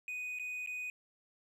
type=tone with dropouts; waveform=triangle; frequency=2489 Hz; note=D#7; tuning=in tune; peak=-36 dBFS; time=0.08-0.9 s; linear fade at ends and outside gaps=1 ms; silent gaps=0.388-0.396 / 0.662-0.673 s; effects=none